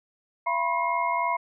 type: tone cluster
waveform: sine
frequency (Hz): 682 / 982 / 1065 / 2142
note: F5 / B5 / C6 / C7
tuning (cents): -41 / -10 / +30 / +40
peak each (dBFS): -30 / -25 / -31 / -32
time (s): 0.46-1.37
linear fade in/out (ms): 10
effects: none

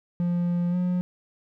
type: tone with pitch glide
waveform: triangle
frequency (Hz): 174.61 to 179.83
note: F3 to F#3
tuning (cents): 0 to -49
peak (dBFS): -20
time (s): 0.2-1.01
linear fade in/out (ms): 0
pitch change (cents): +51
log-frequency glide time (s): 0.7-0.76
effects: none

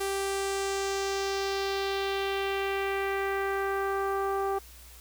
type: tone with low-pass filter sweep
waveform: sawtooth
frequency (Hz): 392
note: G4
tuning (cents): 0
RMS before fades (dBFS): -30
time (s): 0-4.59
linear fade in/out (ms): 10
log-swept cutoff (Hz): 11000 to 1000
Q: 2
effects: added 60 Hz sine -50 dBFS peak until 5 s + white hiss -52 dBFS RMS until 5 s

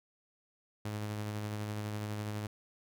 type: tone with tremolo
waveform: sawtooth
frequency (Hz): 105.4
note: G#2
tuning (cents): +26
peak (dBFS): -31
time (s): 0.85-2.47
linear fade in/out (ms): 5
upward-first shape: sine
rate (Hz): 12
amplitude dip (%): 25
effects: none

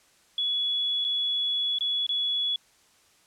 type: tone with dropouts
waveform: sine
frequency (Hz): 3389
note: G#7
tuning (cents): +34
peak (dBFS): -24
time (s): 0.38-2.56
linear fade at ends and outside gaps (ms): 2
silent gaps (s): 1.044-1.048 / 1.786-1.808 / 2.066-2.091
effects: white hiss -61 dBFS RMS until 3.26 s + low-pass 9000 Hz 12 dB/octave

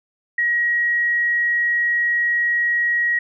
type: tone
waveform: sine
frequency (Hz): 1900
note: A#6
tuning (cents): +33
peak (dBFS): -16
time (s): 0.38-3.19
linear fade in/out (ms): 5
effects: none

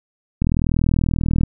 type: click train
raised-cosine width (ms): 5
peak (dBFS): -6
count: 42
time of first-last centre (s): 0.42-1.435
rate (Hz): 40.4
effects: none

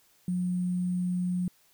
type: tone with sample-and-hold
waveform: sine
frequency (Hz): 179.8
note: F#3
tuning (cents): -49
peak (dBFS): -26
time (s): 0.28-1.48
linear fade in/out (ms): 2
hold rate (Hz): 8820
effects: white hiss -64 dBFS RMS until 1.73 s

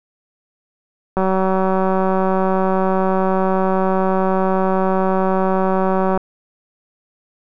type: click train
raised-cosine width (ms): 1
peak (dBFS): -5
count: 947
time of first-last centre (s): 1.17-6.175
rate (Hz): 189
effects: none

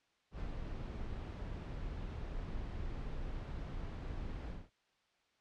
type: noise with ADSR envelope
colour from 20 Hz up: brown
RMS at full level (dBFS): -40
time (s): 0.31-4.7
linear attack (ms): 95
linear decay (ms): 67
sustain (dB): -2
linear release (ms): 220
effects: white hiss -75 dBFS RMS until 5.4 s + low-pass 4000 Hz 12 dB/octave

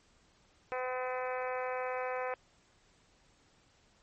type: harmonic tone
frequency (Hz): 254.1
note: B3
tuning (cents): +49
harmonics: 2 / 3 / 4 / 5 / 6 / 7 / 8 / 9 / 10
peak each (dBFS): -36 / -40 / -42 / -44 / -46 / -47 / -48 / -49 / -50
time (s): 0.72-2.34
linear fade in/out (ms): 0
effects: pink hiss -67 dBFS RMS until 4.02 s + MP3 32 kbps

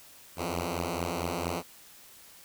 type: beating tone pair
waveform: 5% pulse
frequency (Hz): 83.9 / 88.4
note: E2 / F2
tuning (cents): +31 / +22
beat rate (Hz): 4.5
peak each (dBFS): -22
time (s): 0.36-1.63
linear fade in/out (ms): 50
effects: white hiss -53 dBFS RMS until 2.44 s

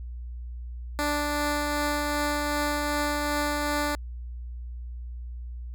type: tone with tremolo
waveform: 10% pulse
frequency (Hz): 293.7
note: D4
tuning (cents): 0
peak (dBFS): -16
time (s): 0.99-3.95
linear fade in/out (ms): 0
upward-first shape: triangle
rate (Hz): 2.6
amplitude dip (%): 25
effects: added 60 Hz sine -34 dBFS peak until 5.74 s

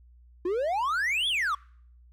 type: exponential two-way sweep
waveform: triangle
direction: up then down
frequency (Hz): 339 to 3500 to 1090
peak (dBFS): -23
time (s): 0.45-1.55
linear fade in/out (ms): 5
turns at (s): 1.28
effects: noise-tail reverb RT60 0.6 s tail -26 dB re dry + added 60 Hz sine -52 dBFS peak until 2.12 s

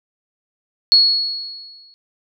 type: tone with exponential decay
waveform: sine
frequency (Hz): 4349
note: C#8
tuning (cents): -34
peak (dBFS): -6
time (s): 0.92-1.94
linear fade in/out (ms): 0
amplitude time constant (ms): 220
effects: none

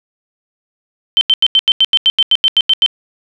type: tone bursts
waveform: sine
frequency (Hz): 3098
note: G7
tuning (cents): -21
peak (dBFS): -6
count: 14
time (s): 1.17-2.862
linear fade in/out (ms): 0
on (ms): 41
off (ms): 86
effects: none

